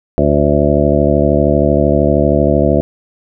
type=harmonic tone; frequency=72.9 Hz; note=D2; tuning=12 cents flat; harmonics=1 / 2 / 3 / 4 / 5 / 7 / 8 / 9; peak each=-17 / -17 / -17 / -17 / -17 / -17 / -17 / -17 dBFS; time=0.18-2.81 s; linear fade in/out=0 ms; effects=none